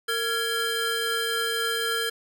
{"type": "tone cluster", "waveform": "square", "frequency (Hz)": [458.4, 1379, 1671, 3161], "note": ["A#4", "F6", "G#6", "G7"], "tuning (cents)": [-29, -22, 10, 14], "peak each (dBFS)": -31, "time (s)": [0.08, 2.1], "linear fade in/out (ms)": 10, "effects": ["9-bit"]}